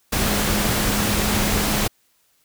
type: tone in noise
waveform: sine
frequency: 207.7 Hz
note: G#3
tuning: in tune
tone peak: -25 dBFS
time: 0.18-1.85 s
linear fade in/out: 10 ms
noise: pink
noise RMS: -21 dBFS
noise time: 0.12-1.88 s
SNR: -7 dB
effects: white hiss -63 dBFS RMS until 2.44 s